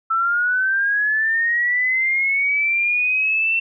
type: linear sweep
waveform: sine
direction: up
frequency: 1318.5 to 2701 Hz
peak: -16 dBFS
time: 0.1-3.6 s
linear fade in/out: 10 ms
effects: none